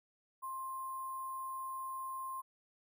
sine tone with sample-and-hold, 1055 Hz, C6, 14 cents sharp, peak -39 dBFS, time 0.42-2.42 s, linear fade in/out 20 ms, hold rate 11025 Hz, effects none

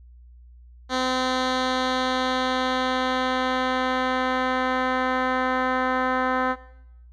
10% pulse tone with low-pass filter sweep, 256.8 Hz, C4, 32 cents flat, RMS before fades -24 dBFS, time 0.89-6.56 s, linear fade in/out 50 ms, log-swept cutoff 4700 to 1700 Hz, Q 1.5, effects noise-tail reverb RT60 0.8 s tail -17 dB re dry + added 60 Hz sine -45 dBFS peak until 7.12 s

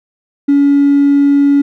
triangle tone with hard clipping, 282.8 Hz, C#4, 35 cents sharp, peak -6 dBFS, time 0.48-1.62 s, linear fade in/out 10 ms, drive 3 dB, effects none

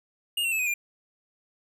square tone with pitch steps, 2839 / 2722 / 2609 / 2502 / 2398 Hz, F7 / F7 / E7 / D#7 / D7, +28 / -45 / -18 / +9 / +36 cents, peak -25 dBFS, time 0.37-0.74 s, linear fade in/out 5 ms, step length 74 ms, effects none

